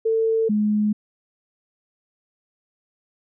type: tone pair in turn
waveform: sine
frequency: 447.6 / 210.6 Hz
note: A4 / G#3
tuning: +30 / +24 cents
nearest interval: octave + minor second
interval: 1306 cents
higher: first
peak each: -17 dBFS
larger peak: neither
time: 0.05-0.49 / 0.49-0.93 s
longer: neither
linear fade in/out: 10 ms
effects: none